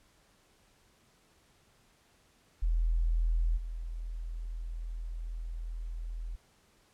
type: tone with level steps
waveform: sine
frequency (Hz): 41.2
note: E1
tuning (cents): 0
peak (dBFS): -25 / -35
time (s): 2.62-6.36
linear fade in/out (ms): 10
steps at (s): 3.56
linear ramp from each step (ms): 20
effects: pink hiss -66 dBFS RMS until 6.93 s + low-pass 11000 Hz 12 dB/octave